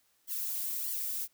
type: noise with flanger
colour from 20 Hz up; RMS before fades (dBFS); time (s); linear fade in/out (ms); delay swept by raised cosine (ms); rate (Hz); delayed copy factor
violet; -35; 0.27-1.28; 50; 0.77 to 2.97; 1.6; -0.8
effects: white hiss -71 dBFS RMS until 1.33 s